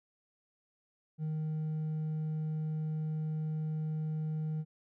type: tone with hard clipping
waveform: sine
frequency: 155.56 Hz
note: D#3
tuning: in tune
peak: -33 dBFS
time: 1.18-4.65 s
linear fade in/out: 50 ms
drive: 2 dB
effects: none